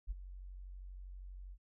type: tone with ADSR envelope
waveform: sine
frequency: 46.25 Hz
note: F#1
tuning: in tune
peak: -33 dBFS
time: 0.07-1.58 s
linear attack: 38 ms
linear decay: 21 ms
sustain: -13 dB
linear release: 61 ms
effects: none